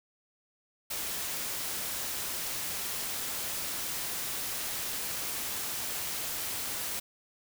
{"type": "noise", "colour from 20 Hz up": "white", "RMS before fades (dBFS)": -35, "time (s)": [0.9, 7], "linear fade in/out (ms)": 10, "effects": []}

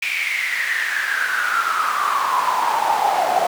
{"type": "noise with high-pass filter sweep", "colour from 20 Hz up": "brown", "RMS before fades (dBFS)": -20, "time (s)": [0.02, 3.47], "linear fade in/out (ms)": 5, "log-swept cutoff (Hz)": [2400, 700], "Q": 9.3, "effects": []}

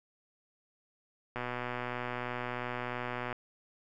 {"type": "click train", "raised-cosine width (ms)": 0.5, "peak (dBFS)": -21, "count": 243, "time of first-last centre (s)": [1.36, 3.327], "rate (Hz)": 123, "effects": []}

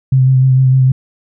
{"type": "tone with vibrato", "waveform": "sine", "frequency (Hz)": 130.81, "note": "C3", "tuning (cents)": 0, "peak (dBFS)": -6, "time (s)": [0.12, 0.92], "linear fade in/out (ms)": 5, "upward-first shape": "square", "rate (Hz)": 6.6, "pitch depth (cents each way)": 18, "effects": []}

